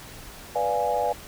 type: chord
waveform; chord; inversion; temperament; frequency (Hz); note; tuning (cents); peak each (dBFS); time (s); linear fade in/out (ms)
sine; B diminished seventh; none; equal; 493.9 / 587.3 / 698.5 / 830.6; B4 / D5 / F5 / Ab5; 0 / 0 / 0 / 0; -28 / -28 / -28 / -26; 0.55-1.13; 10
effects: pink hiss -43 dBFS RMS until 1.27 s